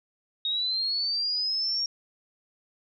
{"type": "linear sweep", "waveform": "sine", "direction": "up", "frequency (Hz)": [3729, 5588], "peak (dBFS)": -25, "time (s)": [0.45, 1.86], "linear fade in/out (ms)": 2, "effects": []}